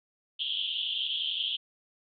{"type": "band-pass noise", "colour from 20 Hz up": "white", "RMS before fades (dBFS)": -32, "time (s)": [0.39, 1.57], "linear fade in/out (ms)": 10, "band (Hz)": [3000, 3400], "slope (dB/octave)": 96, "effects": []}